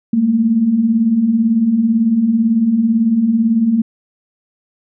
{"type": "beating tone pair", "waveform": "sine", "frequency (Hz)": [210, 228], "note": ["G#3", "A#3"], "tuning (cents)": [19, -38], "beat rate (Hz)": 18, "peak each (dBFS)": [-19, -11], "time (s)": [0.13, 3.82], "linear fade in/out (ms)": 5, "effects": []}